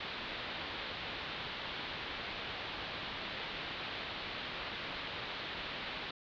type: low-pass noise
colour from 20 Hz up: white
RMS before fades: -42 dBFS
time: 0-6.11 s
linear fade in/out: 5 ms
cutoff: 4000 Hz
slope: 48 dB/octave
effects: none